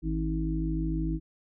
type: harmonic tone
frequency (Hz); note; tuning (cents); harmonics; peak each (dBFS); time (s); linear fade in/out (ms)
53.2; G#1; +42; 1 / 3 / 5 / 6; -30 / -32 / -38 / -32; 0.02-1.2; 50
effects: none